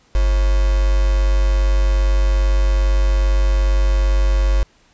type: tone with quantisation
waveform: sine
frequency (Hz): 48.77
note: G1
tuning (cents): -8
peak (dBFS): -12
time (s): 0.15-4.63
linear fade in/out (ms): 0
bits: 4
effects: pink hiss -55 dBFS RMS until 4.93 s + resampled to 16000 Hz